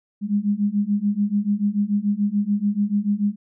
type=beating tone pair; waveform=sine; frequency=201.2 / 208.1 Hz; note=G3 / G#3; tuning=+45 / +4 cents; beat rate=6.9 Hz; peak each=-22 / -21 dBFS; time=0.21-3.36 s; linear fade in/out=50 ms; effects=none